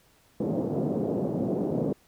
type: band-pass noise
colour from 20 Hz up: pink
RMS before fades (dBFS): -28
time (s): 0.4-1.93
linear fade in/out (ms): 5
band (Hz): 150 to 560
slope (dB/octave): 24
effects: pink hiss -62 dBFS RMS until 2.07 s